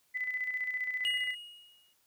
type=tone with tremolo; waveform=sine; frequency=2006 Hz; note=B6; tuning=26 cents sharp; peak=-30 dBFS; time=0.14-1.35 s; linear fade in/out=20 ms; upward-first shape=square; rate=15 Hz; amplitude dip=50%
type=tone with exponential decay; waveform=triangle; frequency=2880 Hz; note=F#7; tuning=47 cents flat; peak=-26 dBFS; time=1.05-1.93 s; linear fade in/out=0 ms; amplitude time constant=190 ms
effects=white hiss -71 dBFS RMS until 2.06 s